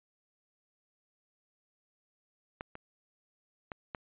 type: clicks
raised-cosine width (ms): 0.5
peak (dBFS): -23 / -29 / -24 / -22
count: 4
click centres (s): 2.609 / 2.754 / 3.718 / 3.948
effects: resampled to 8000 Hz